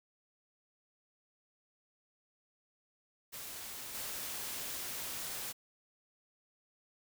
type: noise with level steps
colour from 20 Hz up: white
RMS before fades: -45 / -41 dBFS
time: 3.32-5.53 s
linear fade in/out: 20 ms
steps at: 3.94 s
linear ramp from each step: 10 ms
effects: none